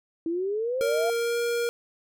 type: exponential sweep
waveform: sine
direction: up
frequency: 322.6 to 698.5 Hz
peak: -25 dBFS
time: 0.26-1.1 s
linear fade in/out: 2 ms
type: tone with pitch glide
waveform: square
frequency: 466.2 to 472.2 Hz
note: A#4 to A#4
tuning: 0 to +22 cents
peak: -25 dBFS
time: 0.81-1.69 s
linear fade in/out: 0 ms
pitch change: +22 cents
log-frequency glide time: 1.16-1.38 s
effects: none